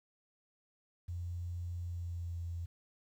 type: tone with pitch glide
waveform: sine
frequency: 87.31 to 85.37 Hz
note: F2 to F2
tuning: 0 to -39 cents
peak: -37 dBFS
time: 1.08-2.66 s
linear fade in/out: 10 ms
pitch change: -39 cents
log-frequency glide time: 1.83-2.4 s
effects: 11-bit